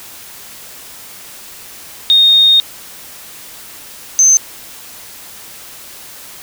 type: tone pair in turn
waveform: sine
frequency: 3699 / 6221 Hz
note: A#7 / G8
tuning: -14 / -14 cents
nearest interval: major sixth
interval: 900 cents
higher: second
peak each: -5 dBFS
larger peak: neither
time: 2.1-2.6 / 4.19-4.37 s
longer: first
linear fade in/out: 0 ms
effects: white hiss -34 dBFS RMS until 6.42 s